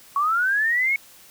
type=linear sweep; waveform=sine; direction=up; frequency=1101 to 2217 Hz; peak=-18 dBFS; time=0.16-0.96 s; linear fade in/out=2 ms; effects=white hiss -49 dBFS RMS until 1.3 s